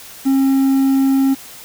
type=tone with quantisation; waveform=triangle; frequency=269.6 Hz; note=C#4; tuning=48 cents flat; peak=-9 dBFS; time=0.25-1.35 s; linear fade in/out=20 ms; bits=6; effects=white hiss -37 dBFS RMS until 1.64 s